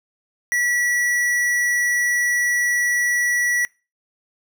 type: tone with hard clipping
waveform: sine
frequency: 1943 Hz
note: B6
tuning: 29 cents flat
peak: -19 dBFS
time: 0.52-3.65 s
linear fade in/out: 0 ms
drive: 15 dB
effects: noise-tail reverb RT60 0.3 s tail -24 dB re dry